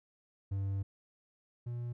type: tone pair in turn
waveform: triangle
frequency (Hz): 97.9 / 120.08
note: G2 / B2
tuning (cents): -2 / -48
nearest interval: major third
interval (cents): 354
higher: second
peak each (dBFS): -30 / -34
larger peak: first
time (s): 0.51-0.83 / 1.66-1.93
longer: first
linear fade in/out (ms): 10
effects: none